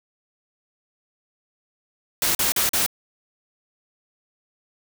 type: noise bursts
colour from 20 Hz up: white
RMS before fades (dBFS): -21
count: 4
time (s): 2.22-2.863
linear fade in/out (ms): 2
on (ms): 130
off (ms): 41
effects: none